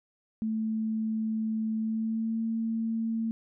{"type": "tone with pitch glide", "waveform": "sine", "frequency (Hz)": [220, 225.5], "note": ["A3", "A3"], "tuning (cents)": [0, 43], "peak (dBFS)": -27, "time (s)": [0.42, 3.31], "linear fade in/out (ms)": 0, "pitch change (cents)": 43, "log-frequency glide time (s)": [1.77, 2.4], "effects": []}